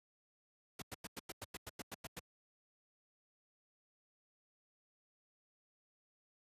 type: noise bursts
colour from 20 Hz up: pink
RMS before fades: -45 dBFS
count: 12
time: 0.79-2.195 s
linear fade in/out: 5 ms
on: 30 ms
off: 95 ms
effects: high-pass 80 Hz 12 dB/octave + resampled to 32000 Hz